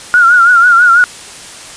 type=tone with vibrato; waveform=sine; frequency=1415 Hz; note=F6; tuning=22 cents sharp; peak=-3 dBFS; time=0.14-1.04 s; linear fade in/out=0 ms; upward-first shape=triangle; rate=6.1 Hz; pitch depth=92 cents each way; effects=white hiss -30 dBFS RMS until 1.76 s + resampled to 22050 Hz